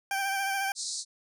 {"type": "tone with vibrato", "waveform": "20% pulse", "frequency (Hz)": 784, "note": "G5", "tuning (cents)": 0, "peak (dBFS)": -23, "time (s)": [0.11, 0.72], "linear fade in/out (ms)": 2, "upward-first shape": "sine", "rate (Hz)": 14, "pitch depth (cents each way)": 27}
{"type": "band-pass noise", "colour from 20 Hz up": "pink", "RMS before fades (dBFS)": -35, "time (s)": [0.75, 1.05], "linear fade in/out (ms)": 50, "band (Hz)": [4000, 9200], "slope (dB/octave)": 96}
{"effects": []}